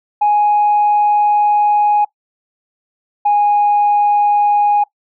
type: tone pair in turn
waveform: sine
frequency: 832 / 825.8 Hz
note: G#5 / G#5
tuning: +3 / -10 cents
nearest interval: unison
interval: 13 cents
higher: first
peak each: -8 dBFS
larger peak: neither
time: 0.21-2.05 / 3.25-4.84 s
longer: first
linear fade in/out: 10 ms
effects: noise-tail reverb RT60 0.1 s tail -20 dB re dry + tanh soft clip ceiling -6 dBFS